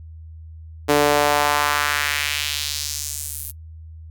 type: tone with high-pass filter sweep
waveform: sawtooth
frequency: 146.5 Hz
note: D3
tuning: 4 cents flat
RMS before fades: -21 dBFS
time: 0.88-3.52 s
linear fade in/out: 20 ms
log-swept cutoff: 380 to 12000 Hz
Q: 1.6
effects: noise-tail reverb RT60 0.1 s tail -23 dB re dry + added 80 Hz sine -36 dBFS peak until 4.1 s